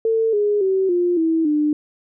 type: tone with pitch steps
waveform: sine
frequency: 448.9 / 414 / 381.9 / 352.2 / 324.8 / 299.6 Hz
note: A4 / G#4 / G4 / F4 / E4 / D4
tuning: +35 / -5 / -45 / +15 / -26 / +35 cents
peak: -15 dBFS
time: 0.05-1.73 s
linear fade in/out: 2 ms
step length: 280 ms
effects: none